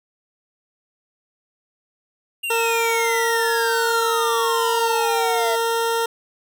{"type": "exponential sweep", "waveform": "square", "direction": "down", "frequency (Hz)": [2818, 659.3], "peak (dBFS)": -24, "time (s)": [2.43, 5.56], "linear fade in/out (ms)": 10}
{"type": "tone", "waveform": "20% pulse", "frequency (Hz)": 459.8, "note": "A#4", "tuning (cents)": -24, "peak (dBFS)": -14, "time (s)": [2.5, 6.06], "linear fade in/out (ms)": 5}
{"effects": []}